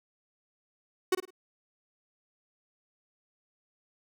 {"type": "tone with echo", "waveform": "45% pulse", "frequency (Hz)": 371.9, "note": "F#4", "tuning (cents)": 9, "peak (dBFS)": -22, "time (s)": [1.12, 1.15], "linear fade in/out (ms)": 5, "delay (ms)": 52, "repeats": 3, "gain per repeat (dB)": -10, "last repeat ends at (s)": 1.306, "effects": []}